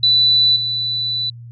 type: tone with level steps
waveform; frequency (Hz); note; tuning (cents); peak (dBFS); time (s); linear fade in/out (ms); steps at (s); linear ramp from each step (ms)
sine; 3977; B7; +11; -10 / -18; 0.03-1.3; 5; 0.56; 2
effects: added 118 Hz sine -33 dBFS peak until 1.51 s

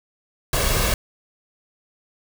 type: noise with comb filter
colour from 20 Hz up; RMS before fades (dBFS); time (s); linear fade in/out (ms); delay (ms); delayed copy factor
pink; -20; 0.53-0.94; 2; 1.8; +0.55
effects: none

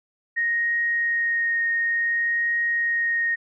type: tone with vibrato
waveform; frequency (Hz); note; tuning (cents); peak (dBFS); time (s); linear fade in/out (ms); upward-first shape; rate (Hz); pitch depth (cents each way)
sine; 1864.7; A#6; 0; -20; 0.36-3.36; 20; triangle; 0.56; 10
effects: none

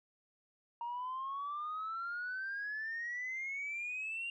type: exponential sweep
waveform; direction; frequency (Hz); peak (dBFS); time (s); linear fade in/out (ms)
sine; up; 935 to 2794; -36; 0.81-4.3; 2
effects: tanh soft clip ceiling -34 dBFS

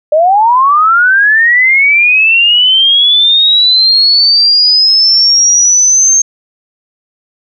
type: linear sweep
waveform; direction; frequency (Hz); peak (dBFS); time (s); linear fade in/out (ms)
sine; up; 587 to 6410; -4; 0.12-6.22; 5
effects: none

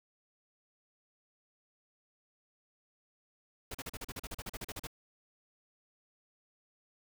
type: noise bursts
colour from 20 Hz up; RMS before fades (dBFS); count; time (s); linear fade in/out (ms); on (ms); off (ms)
pink; -41; 16; 3.71-4.871; 5; 36; 39
effects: none

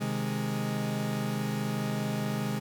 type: chord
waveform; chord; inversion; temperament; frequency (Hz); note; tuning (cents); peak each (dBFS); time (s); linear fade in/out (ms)
40% pulse; Ab major; first; equal; 130.81 / 155.56 / 207.7; C3 / Eb3 / Ab3; 0 / 0 / 0; -33 / -35 / -31; 0-2.6; 20
effects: none

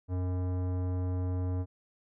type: tone with tanh clipping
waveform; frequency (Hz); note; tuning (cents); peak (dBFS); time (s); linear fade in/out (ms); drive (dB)
sine; 91.1; F#2; -26; -31; 0.08-1.66; 50; 17
effects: none

